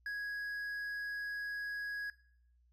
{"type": "tone with hard clipping", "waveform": "triangle", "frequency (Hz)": 1661.2, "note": "G#6", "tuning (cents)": 0, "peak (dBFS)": -38, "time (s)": [0.06, 2.1], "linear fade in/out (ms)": 2, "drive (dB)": 7, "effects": ["noise-tail reverb RT60 0.7 s tail -20 dB re dry", "added 60 Hz sine -66 dBFS peak until 2.72 s"]}